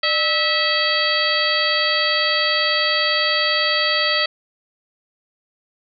harmonic tone with a mistuned harmonic, 650 Hz, E5, 24 cents flat, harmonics 1 / 2 / 3 / 4 / 5 / 6 / 7, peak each -25 / -25 / -22 / -27 / -23 / -27 / -22 dBFS, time 0.03-4.26 s, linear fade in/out 5 ms, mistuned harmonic 1, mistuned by -130 cents, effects none

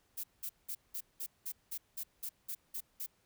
violet noise bursts, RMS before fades -40 dBFS, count 12, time 0.17-3.064 s, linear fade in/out 10 ms, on 67 ms, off 190 ms, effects pink hiss -73 dBFS RMS until 3.25 s

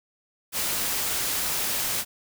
white noise, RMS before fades -27 dBFS, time 0.52-2.05 s, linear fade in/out 50 ms, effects none

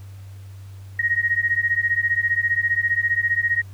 sine beating tone pair, 1872 / 1887 Hz, A#6 / A#6, +7 / +21 cents, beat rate 15 Hz, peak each -21 dBFS, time 0.99-3.62 s, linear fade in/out 5 ms, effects added 97 Hz sine -36 dBFS peak until 3.73 s + pink hiss -54 dBFS RMS until 3.73 s

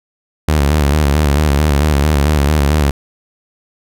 sawtooth tone with vibrato, 73.42 Hz, D2, in tune, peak -6 dBFS, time 0.48-2.91 s, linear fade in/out 5 ms, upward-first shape square, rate 4.5 Hz, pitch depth 73 cents each way, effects none

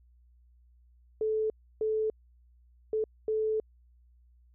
sine tone bursts at uneven times, 435.2 Hz, A4, 19 cents flat, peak -26 dBFS, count 4, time 1.21-1.5 / 1.81-2.1 / 2.93-3.04 / 3.28-3.6 s, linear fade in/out 2 ms, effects added 60 Hz sine -58 dBFS peak until 4.54 s

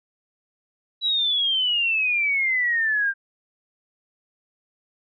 sine exponential sweep, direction down, 3941 to 1576 Hz, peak -19 dBFS, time 1.01-3.14 s, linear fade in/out 50 ms, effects none

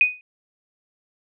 sine tone with exponential decay, 2489 Hz, D#7, in tune, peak -9 dBFS, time 0.01-0.21 s, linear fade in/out 1 ms, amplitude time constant 42 ms, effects none

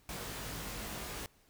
pink noise with comb filter, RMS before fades -42 dBFS, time 0.09-1.26 s, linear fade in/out 0 ms, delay 19 ms, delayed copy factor +0.9, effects pink hiss -67 dBFS RMS until 1.49 s

